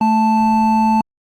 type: tone pair together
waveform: triangle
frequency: 220 / 880 Hz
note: A3 / A5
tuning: 0 / 0 cents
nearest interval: 2 octaves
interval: 2400 cents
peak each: -12 dBFS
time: 0.01-1.01 s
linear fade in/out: 2 ms
effects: Opus 32 kbps